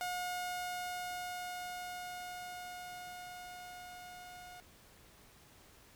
sawtooth tone with level ramp, 720 Hz, F#5, 47 cents flat, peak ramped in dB -32 to -46 dBFS, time 0.01-4.6 s, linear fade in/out 0 ms, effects pink hiss -61 dBFS RMS until 5.95 s

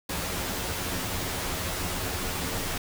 pink noise with comb filter, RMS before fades -31 dBFS, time 0.09-2.78 s, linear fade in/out 5 ms, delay 11 ms, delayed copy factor +0.6, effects none

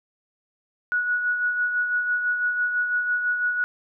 sine tone with tremolo, 1464 Hz, F#6, 19 cents flat, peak -19 dBFS, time 0.92-3.64 s, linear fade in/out 0 ms, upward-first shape sine, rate 6 Hz, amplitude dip 45%, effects none

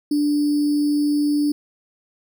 sine tone with sample-and-hold, 293.5 Hz, D4, 1 cent flat, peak -16 dBFS, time 0.11-1.52 s, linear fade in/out 5 ms, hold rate 4900 Hz, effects none

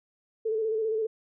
sine tone with vibrato, 440 Hz, A4, in tune, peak -25 dBFS, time 0.45-1.07 s, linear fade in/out 10 ms, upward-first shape square, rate 15 Hz, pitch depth 35 cents each way, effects none

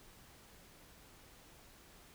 silence, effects pink hiss -60 dBFS RMS until 2.14 s

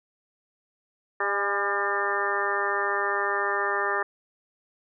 harmonic tone with a mistuned harmonic, 200.4 Hz, G3, 38 cents sharp, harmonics 2 / 3 / 4 / 5 / 6 / 7 / 8 / 9, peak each -31 / -35 / -33 / -34 / -29 / -35 / -34 / -29 dBFS, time 1.2-4.03 s, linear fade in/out 5 ms, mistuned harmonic 4, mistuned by +34 cents, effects none

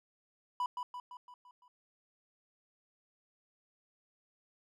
triangle tone with echo, 987.8 Hz, B5, in tune, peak -29 dBFS, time 0.6-0.66 s, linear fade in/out 2 ms, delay 170 ms, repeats 6, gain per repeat -5 dB, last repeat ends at 1.68 s, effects none

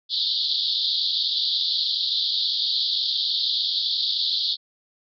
pink band-pass noise, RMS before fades -24 dBFS, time 0.09-4.57 s, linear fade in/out 50 ms, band 3400 to 4700 Hz, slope 96 dB/octave, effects none

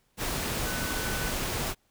sine tone in noise, 1500 Hz, F#6, 23 cents sharp, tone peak -37 dBFS, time 0.63-1.34 s, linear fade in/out 50 ms, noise pink, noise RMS -31 dBFS, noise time 0.17-1.75 s, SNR -9 dB, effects pink hiss -70 dBFS RMS until 1.9 s

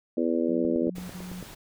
harmonic tone, 83 Hz, E2, 12 cents sharp, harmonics 3 / 4 / 5 / 6 / 7, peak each -27 / -27 / -32 / -31 / -33 dBFS, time 0.17-0.9 s, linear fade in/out 5 ms
sine tone bursts, 181.3 Hz, F#3, 35 cents flat, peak -36 dBFS, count 3, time 0.48-1.42 s, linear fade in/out 10 ms, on 280 ms, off 50 ms
click train, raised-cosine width 2 ms, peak -26 dBFS, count 8, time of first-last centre 0.65-1.427 s, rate 9.01 Hz
pink noise, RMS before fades -45 dBFS, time 0.95-1.55 s, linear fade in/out 10 ms
effects none

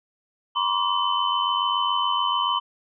sine tone cluster, 966 / 1053 / 1154 / 3038 Hz, B5 / C6 / D6 / F#7, -39 / +11 / -31 / +45 cents, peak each -26 dBFS, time 0.55-2.6 s, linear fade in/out 20 ms, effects none

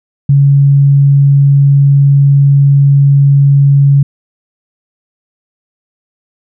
sine tone, 140.1 Hz, C#3, 19 cents sharp, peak -3 dBFS, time 0.29-4.03 s, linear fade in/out 5 ms, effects none

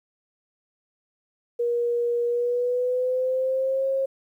sine tone with pitch glide, 476.3 to 537.7 Hz, A#4 to C5, +37 to +47 cents, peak -21 dBFS, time 1.59-4.06 s, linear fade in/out 10 ms, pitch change +210 cents, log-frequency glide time 2.26-3.85 s, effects 10-bit

